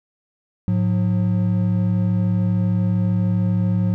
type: tone pair together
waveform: triangle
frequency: 107.03 / 180 Hz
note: A2 / F#3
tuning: -47 / -47 cents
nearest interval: major sixth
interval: 900 cents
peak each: -17 dBFS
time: 0.68-3.94 s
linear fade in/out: 0 ms
effects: none